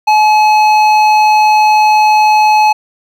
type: tone with hard clipping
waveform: triangle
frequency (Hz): 854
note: G#5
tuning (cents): +48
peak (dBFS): -7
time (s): 0.07-2.73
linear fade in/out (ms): 10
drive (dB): 14
effects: none